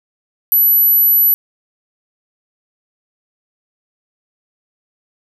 sine tone, 11840 Hz, F#9, in tune, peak -8 dBFS, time 0.52-1.34 s, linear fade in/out 0 ms, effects none

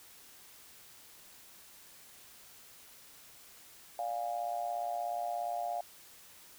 sine tone with amplitude modulation, 704 Hz, F5, 14 cents sharp, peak -29 dBFS, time 3.99-5.81 s, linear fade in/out 2 ms, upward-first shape sine, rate 117 Hz, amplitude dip 90%, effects white hiss -56 dBFS RMS until 6.58 s

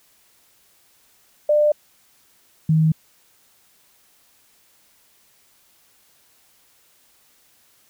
sine tone pair in turn, 597 / 158.12 Hz, D5 / D#3, +28 / +28 cents, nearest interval octave + major seventh, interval 2300 cents, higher first, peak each -13 dBFS, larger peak neither, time 1.49-1.72 / 2.69-2.92 s, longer neither, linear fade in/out 5 ms, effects white hiss -58 dBFS RMS until 7.89 s

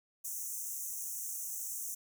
pink high-pass noise, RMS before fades -40 dBFS, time 0.24-1.95 s, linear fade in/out 10 ms, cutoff 5900 Hz, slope 96 dB/octave, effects none

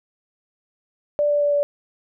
sine tone with pitch steps, 587.3 / 583.9 / 580.6 / 577.2 Hz, D5 / D5 / D5 / D5, 0 / -10 / -20 / -30 cents, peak -16 dBFS, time 1.19-1.63 s, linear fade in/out 0 ms, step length 110 ms, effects none

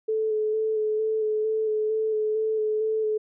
sine tone with vibrato, 433.7 Hz, A4, 25 cents flat, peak -22 dBFS, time 0.08-3.18 s, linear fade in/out 10 ms, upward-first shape square, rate 2.2 Hz, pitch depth 16 cents each way, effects none

